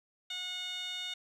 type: tone with band-pass filter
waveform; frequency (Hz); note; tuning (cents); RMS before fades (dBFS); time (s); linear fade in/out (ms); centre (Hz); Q
15% pulse; 728; F#5; -28; -39; 0.3-1.14; 5; 3700; 4.8
effects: none